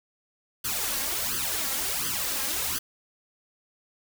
white noise with flanger, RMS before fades -29 dBFS, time 0.64-2.79 s, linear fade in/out 10 ms, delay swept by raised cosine 0.63 to 3.73 ms, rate 1.4 Hz, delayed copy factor +0.95, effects none

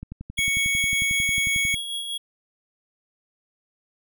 click train, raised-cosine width 5 ms, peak -22 dBFS, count 20, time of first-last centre 0.03-1.742 s, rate 11.1 Hz
square tone with tremolo, 3322 Hz, G#7, in tune, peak -27 dBFS, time 0.37-2.18 s, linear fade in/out 10 ms, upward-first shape sine, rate 5.2 Hz, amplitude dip 40%
square tone, 2224 Hz, C#7, 5 cents sharp, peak -22 dBFS, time 0.38-1.75 s, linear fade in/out 5 ms
effects none

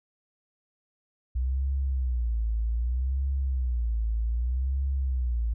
sine tone with vibrato, 61.2 Hz, B1, 15 cents flat, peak -24 dBFS, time 1.35-5.54 s, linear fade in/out 10 ms, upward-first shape sine, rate 0.64 Hz, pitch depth 180 cents each way, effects none

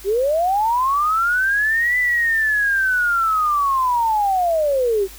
sine linear two-way sweep, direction up then down, 370 to 2001 to 370 Hz, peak -15 dBFS, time 0.04-5.08 s, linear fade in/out 50 ms, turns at 1.98 s, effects added 50 Hz sine -41 dBFS peak until 5.18 s + white hiss -41 dBFS RMS until 5.18 s

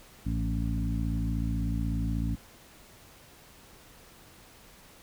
harmonic tone with a mistuned harmonic, 56.3 Hz, A1, 40 cents sharp, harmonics 1 / 2 / 3 / 4 / 5, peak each -30 / -33 / -35 / -36 / -37 dBFS, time 0.25-2.36 s, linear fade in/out 20 ms, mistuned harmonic 2, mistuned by -40 cents, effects pink hiss -54 dBFS RMS until 5.02 s

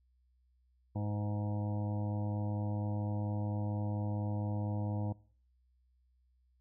harmonic tone with a mistuned harmonic, 104.3 Hz, G#2, 8 cents sharp, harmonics 1 / 2 / 3 / 5 / 6 / 7 / 8 / 9, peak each -34 / -40 / -44 / -48 / -50 / -51 / -52 / -53 dBFS, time 0.95-5.13 s, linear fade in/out 10 ms, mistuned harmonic 5, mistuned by -28 cents, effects noise-tail reverb RT60 0.5 s tail -23 dB re dry + added 62 Hz sine -68 dBFS peak until 6.6 s

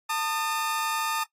sawtooth tone pair together, 895 / 1227.3 Hz, A5 / D#6, +29 / -24 cents, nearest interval perfect fourth, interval 547 cents, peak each -25 dBFS, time 0.09-1.24 s, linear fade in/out 10 ms, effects noise-tail reverb RT60 0.1 s tail -18 dB re dry + AAC 48 kbps

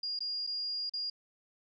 sine tone with dropouts, 4835 Hz, D8, 50 cents sharp, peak -33 dBFS, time 0.03-1.1 s, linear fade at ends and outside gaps 5 ms, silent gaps 0.191-0.205 / 0.467-0.472 / 0.896-0.936 s, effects none

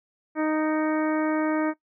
harmonic tone with a mistuned harmonic, 310.1 Hz, D#4, 6 cents flat, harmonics 1 / 2 / 3 / 4 / 5 / 6 / 7, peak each -23 / -29 / -33 / -35 / -37 / -39 / -40 dBFS, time 0.35-1.74 s, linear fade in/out 50 ms, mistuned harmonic 7, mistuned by +46 cents, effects noise-tail reverb RT60 0.1 s tail -18 dB re dry

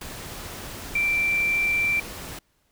sine tone in noise, 2349 Hz, D7, in tune, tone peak -20 dBFS, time 0.95-2 s, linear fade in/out 5 ms, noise pink, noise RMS -37 dBFS, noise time 0.01-2.39 s, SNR +14 dB, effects pink hiss -68 dBFS RMS until 2.71 s

